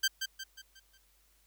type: tone with echo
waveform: 15% pulse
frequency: 1564 Hz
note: G6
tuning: 4 cents flat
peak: -19 dBFS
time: 0.03-0.08 s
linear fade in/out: 10 ms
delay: 180 ms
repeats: 5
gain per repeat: -7 dB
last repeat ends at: 0.98 s
effects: added 50 Hz sine -69 dBFS peak until 1.46 s + white hiss -69 dBFS RMS until 1.46 s